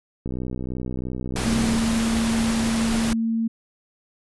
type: click train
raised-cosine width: 3 ms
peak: -17 dBFS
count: 96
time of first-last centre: 0.26-1.768 s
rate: 63 Hz
type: noise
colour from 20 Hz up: pink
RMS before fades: -27 dBFS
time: 1.36-3.13 s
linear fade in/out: 0 ms
type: tone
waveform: sine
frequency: 226.6 Hz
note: A#3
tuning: 49 cents flat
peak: -20 dBFS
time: 1.45-3.48 s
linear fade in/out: 10 ms
effects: resampled to 24000 Hz